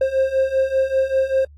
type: beating tone pair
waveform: triangle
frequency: 528 / 533.1 Hz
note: C5 / C5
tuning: +16 / +32 cents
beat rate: 5.1 Hz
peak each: -19 / -16 dBFS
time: 0.01-1.45 s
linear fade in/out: 5 ms
effects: added 73 Hz sine -42 dBFS peak until 1.57 s + AAC 64 kbps